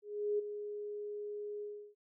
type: tone with ADSR envelope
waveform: sine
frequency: 415.3 Hz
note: G#4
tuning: in tune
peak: -29 dBFS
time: 0.02-1.95 s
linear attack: 370 ms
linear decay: 12 ms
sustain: -10 dB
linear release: 330 ms
effects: none